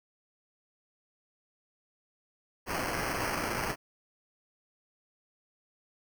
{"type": "noise with sample-and-hold", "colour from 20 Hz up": "white", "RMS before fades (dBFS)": -33, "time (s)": [2.66, 3.76], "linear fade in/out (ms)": 50, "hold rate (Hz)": 3675, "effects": []}